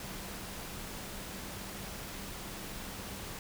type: tone in noise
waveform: sine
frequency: 194.9 Hz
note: G3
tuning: 10 cents flat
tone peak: -51 dBFS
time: 0-3.39 s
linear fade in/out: 2 ms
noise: pink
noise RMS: -43 dBFS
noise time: 0-3.39 s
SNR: -11 dB
effects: none